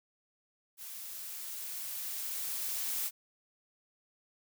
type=noise with level ramp; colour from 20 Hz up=blue; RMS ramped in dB=-45 to -34 dBFS; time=0.77-3.11 s; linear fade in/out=50 ms; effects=none